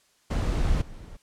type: noise with level steps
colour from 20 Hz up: brown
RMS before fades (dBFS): -24 / -42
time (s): 0.3-1.17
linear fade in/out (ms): 10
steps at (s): 0.81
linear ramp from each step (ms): 10
effects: white hiss -64 dBFS RMS until 1.22 s + low-pass 9000 Hz 12 dB/octave